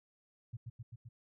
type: tone with echo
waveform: sine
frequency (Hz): 116.54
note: A#2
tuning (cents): 0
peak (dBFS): -39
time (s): 0.53-0.57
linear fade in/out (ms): 10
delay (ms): 130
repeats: 4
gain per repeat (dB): -2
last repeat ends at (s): 1.09
effects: none